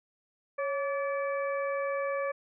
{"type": "harmonic tone with a mistuned harmonic", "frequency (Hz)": 576, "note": "D5", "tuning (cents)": -34, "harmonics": [1, 2, 3, 4], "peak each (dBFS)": [-30, -36, -40, -42], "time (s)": [0.58, 2.32], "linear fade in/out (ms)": 10, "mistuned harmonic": 1, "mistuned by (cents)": -68, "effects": []}